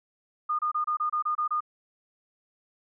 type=tone bursts; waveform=sine; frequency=1221 Hz; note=D#6; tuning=33 cents flat; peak=-24 dBFS; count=9; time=0.49-1.606 s; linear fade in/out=10 ms; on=100 ms; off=27 ms; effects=none